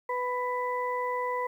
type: harmonic tone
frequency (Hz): 496.5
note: B4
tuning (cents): +9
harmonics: 1 / 2 / 4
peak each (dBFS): -32 / -30 / -38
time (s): 0.09-1.47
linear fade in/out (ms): 5
effects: 10-bit